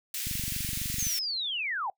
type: high-pass noise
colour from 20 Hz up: white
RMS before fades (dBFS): -34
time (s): 0.14-1.19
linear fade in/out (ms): 2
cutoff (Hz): 1900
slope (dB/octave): 24
type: click train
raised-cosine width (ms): 5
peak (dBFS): -25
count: 20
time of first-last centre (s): 0.27-1.068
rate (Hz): 23.8
type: linear sweep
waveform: sine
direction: down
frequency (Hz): 6550 to 724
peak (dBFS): -29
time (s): 0.99-1.9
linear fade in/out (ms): 2
effects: noise-tail reverb RT60 0.1 s tail -22 dB re dry